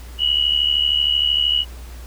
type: tone pair together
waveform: sine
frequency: 2887 / 2960 Hz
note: F#7 / F#7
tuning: -43 / 0 cents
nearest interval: unison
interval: 43 cents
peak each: -18 dBFS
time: 0.18-1.65 s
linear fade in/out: 50 ms
effects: added 60 Hz sine -33 dBFS peak until 2.06 s + pink hiss -44 dBFS RMS until 2.06 s